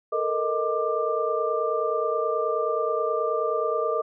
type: tone cluster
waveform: sine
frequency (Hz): 442.2 / 471.6 / 624 / 1186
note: A4 / A#4 / D#5 / D6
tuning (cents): +9 / +20 / +5 / +17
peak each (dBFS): -28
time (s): 0.12-4.02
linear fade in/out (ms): 10
effects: none